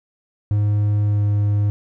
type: tone with pitch glide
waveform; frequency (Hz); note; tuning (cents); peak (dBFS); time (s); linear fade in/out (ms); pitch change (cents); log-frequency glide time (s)
triangle; 103.83 to 102.99; G#2 to G#2; 0 to -14; -13; 0.51-1.7; 0; -14; 1.04-1.23
effects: none